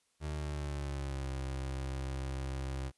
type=tone with pitch glide; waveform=30% pulse; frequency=75.7 to 66.67 Hz; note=D#2 to C2; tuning=-47 to +33 cents; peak=-33 dBFS; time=0.2-2.92 s; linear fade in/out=50 ms; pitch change=-220 cents; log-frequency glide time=0.31-1.32 s; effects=white hiss -75 dBFS RMS until 2.97 s + resampled to 24000 Hz